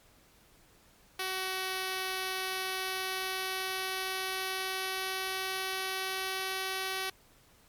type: tone with pitch glide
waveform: 5% pulse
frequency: 376.4 to 379.9 Hz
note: F#4 to F#4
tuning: +30 to +46 cents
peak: -21 dBFS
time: 1.19-7.1 s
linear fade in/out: 5 ms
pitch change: +16 cents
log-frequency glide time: 2.21-6.63 s
effects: pink hiss -62 dBFS RMS until 7.68 s + MP3 96 kbps